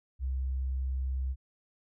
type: tone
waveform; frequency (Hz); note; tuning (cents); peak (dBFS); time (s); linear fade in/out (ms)
sine; 65.41; C2; 0; -29; 0.19-1.36; 50
effects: none